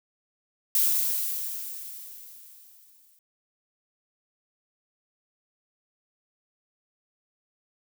violet noise with exponential decay, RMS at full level -21 dBFS, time 0.75-3.19 s, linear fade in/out 2 ms, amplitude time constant 530 ms, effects none

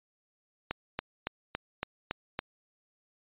click train, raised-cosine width 0.3 ms, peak -15 dBFS, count 7, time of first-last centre 0.71-2.391 s, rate 3.57 Hz, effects resampled to 8000 Hz

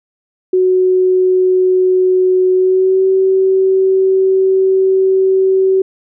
sine tone with pitch glide, 370 to 380.6 Hz, F#4 to F#4, 0 to +49 cents, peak -8 dBFS, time 0.53-5.82 s, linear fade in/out 5 ms, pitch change +49 cents, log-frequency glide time 2.53-3.06 s, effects none

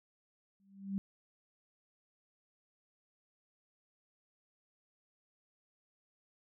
sine tone with exponential growth, 196 Hz, G3, in tune, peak -30 dBFS, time 0.6-0.98 s, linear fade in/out 0 ms, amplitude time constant 81 ms, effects none

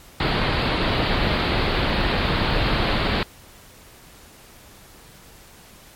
pink low-pass noise, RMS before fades -21 dBFS, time 0.2-3.23 s, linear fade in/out 2 ms, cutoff 4600 Hz, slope 96 dB/octave, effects pink hiss -47 dBFS RMS until 5.95 s + MP3 64 kbps

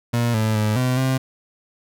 30% pulse tone with pitch steps, 118.6 / 109.5 / 107.1 / 127 / 131.3 Hz, A#2 / A2 / A2 / B2 / C3, +30 / -8 / -46 / +49 / +6 cents, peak -15 dBFS, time 0.13-1.18 s, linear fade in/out 10 ms, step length 210 ms, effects none

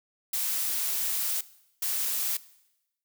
blue noise bursts at uneven times, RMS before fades -29 dBFS, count 2, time 0.33-1.41 / 1.82-2.37 s, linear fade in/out 5 ms, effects noise-tail reverb RT60 0.9 s tail -19 dB re dry

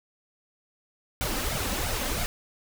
pink noise with flanger, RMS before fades -29 dBFS, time 1.21-2.26 s, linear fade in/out 0 ms, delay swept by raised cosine 1.3 to 3.9 ms, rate 3 Hz, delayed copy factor +0.7, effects none

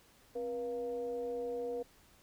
sine tone with frequency modulation, 481.7 Hz, B4, 43 cents flat, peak -35 dBFS, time 0.35-1.83 s, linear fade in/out 10 ms, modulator 216 Hz, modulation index 0.5, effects pink hiss -64 dBFS RMS until 2.22 s

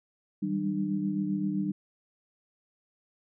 sine tone cluster, 157.9 / 194.1 / 201.8 / 300.5 Hz, D#3 / G3 / G#3 / D4, +26 / -17 / -49 / +40 cents, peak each -38 / -29 / -38 / -32 dBFS, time 0.42-1.72 s, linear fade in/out 10 ms, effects none

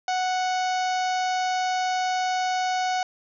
harmonic tone, 739 Hz, F#5, 2 cents flat, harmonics 1 / 2 / 3 / 4 / 5 / 6 / 7 / 8 / 9, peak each -23 / -33 / -36 / -39 / -41 / -40 / -41 / -42 / -44 dBFS, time 0.08-3.03 s, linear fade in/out 2 ms, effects none

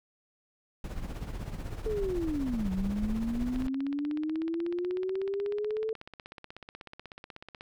brown noise with tremolo, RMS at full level -33 dBFS, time 0.84-3.67 s, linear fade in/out 2 ms, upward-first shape triangle, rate 16 Hz, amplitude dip 70%
sine linear two-way sweep, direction down then up, 444.2 to 185 to 444.2 Hz, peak -29 dBFS, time 1.86-5.93 s, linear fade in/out 2 ms, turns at 2.71 s
click train, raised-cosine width 0.3 ms, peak -28 dBFS, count 67, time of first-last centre 3.56-7.609 s, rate 16.3 Hz
effects none

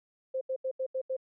sine tone bursts, 523.3 Hz, C5, in tune, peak -29 dBFS, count 6, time 0.34-1.167 s, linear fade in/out 10 ms, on 72 ms, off 79 ms, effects none

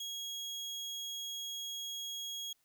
30% pulse tone, 3300 Hz, G#7, 12 cents flat, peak -36 dBFS, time 0-2.53 s, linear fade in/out 5 ms, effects white hiss -75 dBFS RMS until 2.64 s

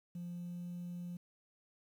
sine tone with pitch glide, 174.61 to 175.72 Hz, F3 to F3, 0 to +11 cents, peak -39 dBFS, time 0.15-1.17 s, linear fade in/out 5 ms, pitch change +11 cents, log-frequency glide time 0.28-0.68 s, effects tanh soft clip ceiling -39 dBFS + 11-bit

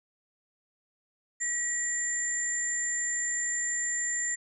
sine tone pair together, 1924 / 7233 Hz, B6 / A8, -46 / +47 cents, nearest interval octave + major seventh, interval 2293 cents, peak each -33 / -29 dBFS, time 1.4-4.36 s, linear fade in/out 20 ms, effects none

